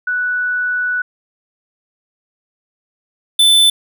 sine / square tone pair in turn, 1480 / 3520 Hz, F#6 / A7, 0 / 0 cents, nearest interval octave + minor third, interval 1500 cents, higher second, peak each -15 / -8 dBFS, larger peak second, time 0.07-1.02 / 3.39-3.7 s, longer first, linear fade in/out 5 ms, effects none

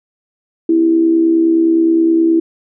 sine tone with amplitude modulation, 329.6 Hz, E4, in tune, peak -6 dBFS, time 0.69-2.4 s, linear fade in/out 5 ms, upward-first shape sine, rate 69.6 Hz, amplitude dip 50%, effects none

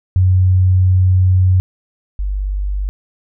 sine tone pair in turn, 92.5 / 49 Hz, F#2 / G1, 0 / 0 cents, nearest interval major seventh, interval 1100 cents, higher first, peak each -8 / -16 dBFS, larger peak first, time 0.16-1.6 / 2.19-2.89 s, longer first, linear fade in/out 0 ms, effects none

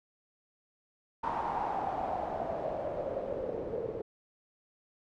white noise with low-pass filter sweep, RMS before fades -35 dBFS, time 1.23-4.02 s, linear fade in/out 10 ms, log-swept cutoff 960 to 440 Hz, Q 6, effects none

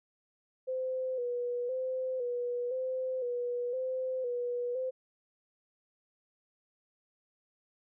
sine tone with vibrato, 501 Hz, B4, 25 cents sharp, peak -31 dBFS, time 0.67-4.91 s, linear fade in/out 20 ms, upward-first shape square, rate 0.98 Hz, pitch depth 51 cents each way, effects none

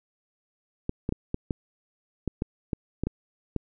clicks, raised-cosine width 3 ms, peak -14 dBFS, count 11, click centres 0.894 / 1.091 / 1.124 / 1.344 / 1.508 / 2.277 / 2.421 / 2.732 / 3.036 / 3.07 / 3.563 s, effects none

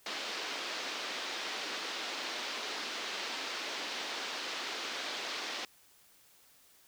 white band-pass noise, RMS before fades -39 dBFS, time 0.06-5.65 s, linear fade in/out 2 ms, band 260 to 4800 Hz, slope 24 dB/octave, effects white hiss -63 dBFS RMS until 6.87 s

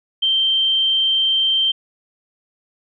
sine tone, 3136 Hz, G7, in tune, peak -14 dBFS, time 0.22-1.72 s, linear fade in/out 10 ms, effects none

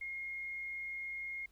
sine tone, 2143 Hz, C7, 41 cents sharp, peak -39 dBFS, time 0.01-1.46 s, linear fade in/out 5 ms, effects added 50 Hz sine -66 dBFS peak until 1.51 s + pink hiss -72 dBFS RMS until 1.51 s

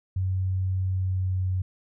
sine tone with pitch glide, 93.7 to 92.78 Hz, F#2 to F#2, +22 to +5 cents, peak -23 dBFS, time 0.16-1.62 s, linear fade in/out 5 ms, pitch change -17 cents, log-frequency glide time 0.89-1.49 s, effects none

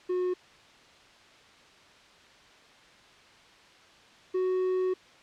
triangle tone pair in turn, 363.3 / 370.5 Hz, F#4 / F#4, -32 / +2 cents, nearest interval unison, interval 34 cents, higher second, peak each -24 / -23 dBFS, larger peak second, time 0.09-0.34 / 4.34-4.94 s, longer second, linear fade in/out 10 ms, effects white hiss -55 dBFS RMS until 5.22 s + low-pass 4000 Hz 12 dB/octave

